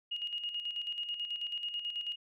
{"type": "tone with tremolo", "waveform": "sine", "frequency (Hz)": 2866, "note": "F7", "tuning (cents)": 44, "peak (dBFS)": -33, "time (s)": [0.11, 2.16], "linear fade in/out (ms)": 10, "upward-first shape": "square", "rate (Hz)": 9.2, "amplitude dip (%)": 55, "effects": []}